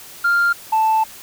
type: tone pair in turn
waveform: sine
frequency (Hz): 1396.9 / 880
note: F6 / A5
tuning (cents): 0 / 0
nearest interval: minor sixth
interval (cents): 800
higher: first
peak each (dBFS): -11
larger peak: neither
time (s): 0.24-0.53 / 0.72-1.04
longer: second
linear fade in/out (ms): 10
effects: tanh soft clip ceiling -11 dBFS + white hiss -39 dBFS RMS until 1.22 s